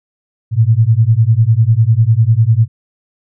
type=beating tone pair; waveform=sine; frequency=107.9 / 117.9 Hz; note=A2 / A#2; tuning=-33 / +20 cents; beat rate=10 Hz; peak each=-10 dBFS; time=0.51-2.68 s; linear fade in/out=50 ms; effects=none